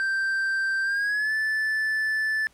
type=tone with pitch glide; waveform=triangle; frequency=1568 to 1749.9 Hz; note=G6 to A6; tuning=0 to -10 cents; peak=-21 dBFS; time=0-2.47 s; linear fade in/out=0 ms; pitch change=+190 cents; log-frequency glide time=0.83-1.33 s; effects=pink hiss -60 dBFS RMS until 2.53 s + low-pass 12000 Hz 12 dB/octave